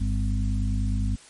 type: harmonic tone with a mistuned harmonic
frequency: 50 Hz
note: G1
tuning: 35 cents sharp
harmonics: 1 / 2 / 4 / 5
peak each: -24 / -27 / -32 / -35 dBFS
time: 0-1.16 s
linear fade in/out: 10 ms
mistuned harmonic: 5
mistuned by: +44 cents
effects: white hiss -50 dBFS RMS until 1.29 s + MP3 48 kbps